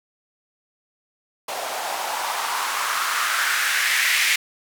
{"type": "noise with band-pass filter sweep", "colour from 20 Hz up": "blue", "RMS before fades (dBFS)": -23, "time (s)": [1.48, 4.36], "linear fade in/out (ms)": 5, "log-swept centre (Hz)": [630, 2200], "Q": 3.1, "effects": []}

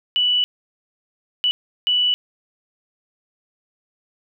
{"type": "tone bursts at uneven times", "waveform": "sine", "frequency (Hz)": 2960, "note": "F#7", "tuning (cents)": 0, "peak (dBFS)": -15, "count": 3, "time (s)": [[0.16, 0.44], [1.44, 1.51], [1.87, 2.14]], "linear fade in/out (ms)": 0, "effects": []}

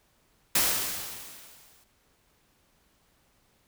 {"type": "noise with exponential decay", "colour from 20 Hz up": "white", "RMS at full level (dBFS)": -22, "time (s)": [0.55, 1.84], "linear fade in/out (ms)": 5, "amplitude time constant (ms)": 280, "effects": ["pink hiss -67 dBFS RMS until 3.67 s"]}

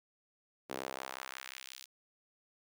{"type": "tone with high-pass filter sweep", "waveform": "sawtooth", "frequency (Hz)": 65.6, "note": "C2", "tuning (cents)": 5, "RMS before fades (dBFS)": -45, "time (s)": [0.69, 1.86], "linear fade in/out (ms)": 20, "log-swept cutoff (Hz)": [350, 4300], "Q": 1.1, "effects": []}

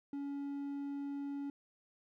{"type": "tone", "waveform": "triangle", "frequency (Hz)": 281.8, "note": "C#4", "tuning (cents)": 29, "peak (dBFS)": -36, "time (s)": [0.13, 1.5], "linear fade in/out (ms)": 2, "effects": []}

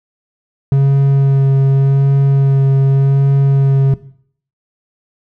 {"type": "tone with vibrato", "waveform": "triangle", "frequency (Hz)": 137.1, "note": "C#3", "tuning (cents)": -19, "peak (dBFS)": -5, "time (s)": [0.72, 3.94], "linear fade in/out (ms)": 2, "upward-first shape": "sine", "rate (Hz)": 0.86, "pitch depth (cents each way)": 14, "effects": ["noise-tail reverb RT60 0.6 s tail -17 dB re dry"]}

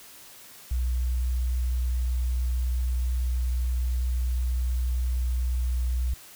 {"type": "tone", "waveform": "sine", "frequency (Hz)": 61.8, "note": "B1", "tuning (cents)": 2, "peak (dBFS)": -23, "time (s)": [0.71, 6.14], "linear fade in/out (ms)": 5, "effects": ["white hiss -48 dBFS RMS until 6.35 s"]}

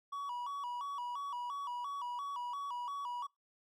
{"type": "tone with vibrato", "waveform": "triangle", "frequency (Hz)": 1046.5, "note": "C6", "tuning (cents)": 0, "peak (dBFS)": -36, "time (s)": [0.12, 3.27], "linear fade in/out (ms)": 10, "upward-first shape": "square", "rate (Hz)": 2.9, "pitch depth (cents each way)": 130, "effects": ["noise-tail reverb RT60 0.2 s tail -23 dB re dry"]}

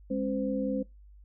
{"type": "tone cluster", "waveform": "sine", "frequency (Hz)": [205.8, 270.7, 514], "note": ["G#3", "C#4", "C5"], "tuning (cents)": [-16, -41, -31], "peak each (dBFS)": [-32, -31, -33], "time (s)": [0.1, 0.83], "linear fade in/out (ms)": 10, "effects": ["noise-tail reverb RT60 0.2 s tail -22 dB re dry", "added 50 Hz sine -50 dBFS peak until 1.24 s"]}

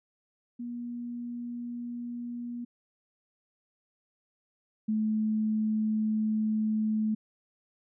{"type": "tone pair in turn", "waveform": "sine", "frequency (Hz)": [240, 216.5], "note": ["B3", "A3"], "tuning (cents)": [-49, -28], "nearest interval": "major second", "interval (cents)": 179, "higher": "first", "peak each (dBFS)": [-34, -25], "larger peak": "second", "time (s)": [[0.59, 2.65], [4.88, 7.15]], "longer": "second", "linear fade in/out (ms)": 10, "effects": []}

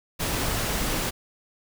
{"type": "noise", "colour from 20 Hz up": "pink", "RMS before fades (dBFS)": -27, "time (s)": [0.19, 1.11], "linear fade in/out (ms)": 20}
{"type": "clicks", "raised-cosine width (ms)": 5, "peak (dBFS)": -21, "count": 7, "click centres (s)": [0.295, 0.349, 0.484, 0.636, 0.705, 0.756, 0.816]}
{"effects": []}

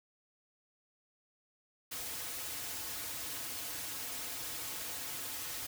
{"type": "noise with comb filter", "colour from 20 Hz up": "white", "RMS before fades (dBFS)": -41, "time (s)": [1.91, 5.67], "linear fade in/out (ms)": 10, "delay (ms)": 5.1, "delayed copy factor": -0.95, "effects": []}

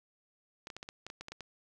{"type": "clicks", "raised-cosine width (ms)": 0.2, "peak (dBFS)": -26, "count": 11, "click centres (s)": [0.671, 0.702, 0.766, 0.829, 0.889, 1.066, 1.101, 1.21, 1.284, 1.32, 1.407], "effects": []}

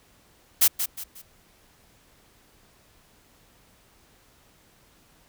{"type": "noise with echo", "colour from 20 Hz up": "blue", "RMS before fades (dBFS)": -17, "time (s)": [0.61, 0.68], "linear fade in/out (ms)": 10, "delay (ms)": 180, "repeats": 3, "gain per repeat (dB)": -9, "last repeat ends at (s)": 1.22, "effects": ["pink hiss -59 dBFS RMS until 5.28 s"]}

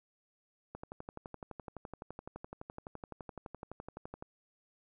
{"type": "click train", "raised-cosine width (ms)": 1, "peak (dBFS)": -29, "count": 42, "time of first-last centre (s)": [0.75, 4.225], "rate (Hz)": 11.8, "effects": []}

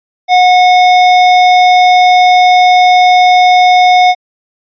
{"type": "tone", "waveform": "square", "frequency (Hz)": 728, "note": "F#5", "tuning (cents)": -28, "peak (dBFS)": -4, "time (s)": [0.28, 4.15], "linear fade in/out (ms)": 50, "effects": ["resampled to 11025 Hz"]}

